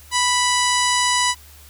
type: harmonic tone with a mistuned harmonic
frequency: 987 Hz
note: B5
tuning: 1 cent flat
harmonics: 1 / 2 / 3 / 4 / 5 / 6 / 7 / 8 / 9 / 10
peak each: -20 / -23 / -25 / -26 / -27 / -28 / -28 / -29 / -30 / -30 dBFS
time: 0.11-1.35 s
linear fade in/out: 50 ms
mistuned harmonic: 9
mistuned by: +35 cents
effects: added 73 Hz sine -45 dBFS peak until 1.69 s + white hiss -47 dBFS RMS until 1.69 s